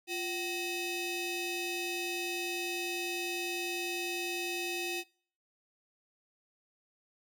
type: ring-modulated tone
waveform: sawtooth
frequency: 1110 Hz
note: C#6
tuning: 2 cents sharp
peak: -27 dBFS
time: 0.07-5.04 s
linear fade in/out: 50 ms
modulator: 1460 Hz
effects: noise-tail reverb RT60 0.5 s tail -24 dB re dry